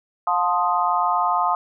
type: chord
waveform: sine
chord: F dominant seventh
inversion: none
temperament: equal with one note detuned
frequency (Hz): 711.9 / 880 / 1046.5 / 1244.5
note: F5 / A5 / C6 / Eb6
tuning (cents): +33 / 0 / 0 / 0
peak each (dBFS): -23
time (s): 0.27-1.55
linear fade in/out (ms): 2
effects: none